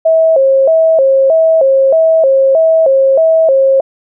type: tone with vibrato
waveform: sine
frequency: 590 Hz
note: D5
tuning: 8 cents sharp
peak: -5 dBFS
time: 0.05-3.81 s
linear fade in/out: 10 ms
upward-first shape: square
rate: 1.6 Hz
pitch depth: 160 cents each way
effects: none